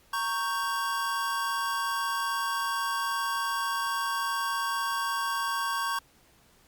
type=chord; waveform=square; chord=G diminished; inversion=first; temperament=equal; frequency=932.3 / 1108.7 / 1568 Hz; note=Bb5 / Db6 / G6; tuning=0 / 0 / 0 cents; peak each=-35 / -31 / -34 dBFS; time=0.13-5.99 s; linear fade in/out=5 ms; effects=pink hiss -61 dBFS RMS until 6.67 s + Opus 48 kbps